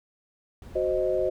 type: noise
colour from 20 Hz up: brown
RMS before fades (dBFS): -42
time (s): 0.62-1.29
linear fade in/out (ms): 2
type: chord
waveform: sine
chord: C diminished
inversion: second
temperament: equal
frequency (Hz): 370 / 523.3 / 622.3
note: Gb4 / C5 / Eb5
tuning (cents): 0 / 0 / 0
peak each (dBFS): -27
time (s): 0.75-1.3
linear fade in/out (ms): 10
effects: none